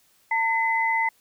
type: tone pair together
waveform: sine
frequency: 903.8 / 2029 Hz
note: A5 / B6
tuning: +46 / +46 cents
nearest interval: octave + major second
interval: 1400 cents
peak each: -23 dBFS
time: 0.31-1.09 s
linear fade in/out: 5 ms
effects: white hiss -62 dBFS RMS until 1.2 s